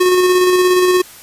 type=tone with tremolo; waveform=square; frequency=364.2 Hz; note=F#4; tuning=27 cents flat; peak=-9 dBFS; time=0-1.02 s; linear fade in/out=10 ms; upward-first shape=square; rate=17 Hz; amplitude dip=25%; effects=white hiss -38 dBFS RMS until 1.22 s + resampled to 32000 Hz